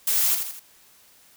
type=noise with echo; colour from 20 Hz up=blue; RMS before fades=-22 dBFS; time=0.07-0.35 s; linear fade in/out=5 ms; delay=82 ms; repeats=3; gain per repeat=-6 dB; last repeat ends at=0.596 s; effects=white hiss -55 dBFS RMS until 1.36 s